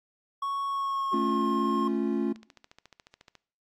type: tone with pitch glide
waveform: triangle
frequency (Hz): 1108.7 to 1070.9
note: C#6 to C6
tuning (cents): 0 to +40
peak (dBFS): -26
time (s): 0.42-1.88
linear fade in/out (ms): 5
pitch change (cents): -60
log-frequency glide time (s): 0.66-1.45
type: chord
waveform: triangle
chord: A augmented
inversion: none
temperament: equal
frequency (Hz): 220 / 277.2 / 349.2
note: A3 / C#4 / E#4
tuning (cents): 0 / 0 / 0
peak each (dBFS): -28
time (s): 1.13-2.33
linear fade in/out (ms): 10
type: click train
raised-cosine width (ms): 0.2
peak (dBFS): -32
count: 15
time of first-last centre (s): 2.36-3.353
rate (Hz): 14.1
effects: noise-tail reverb RT60 0.5 s tail -21 dB re dry + AAC 64 kbps